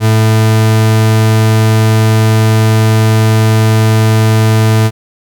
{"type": "tone", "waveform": "40% pulse", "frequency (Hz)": 110, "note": "A2", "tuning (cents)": 0, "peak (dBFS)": -5, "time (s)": [0, 4.91], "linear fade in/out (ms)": 50, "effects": []}